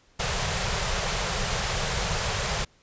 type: band-stop noise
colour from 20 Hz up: pink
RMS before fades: -27 dBFS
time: 0.19-2.65 s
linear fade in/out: 10 ms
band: 190 to 410 Hz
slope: 48 dB/octave
effects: pink hiss -61 dBFS RMS until 2.82 s + resampled to 16000 Hz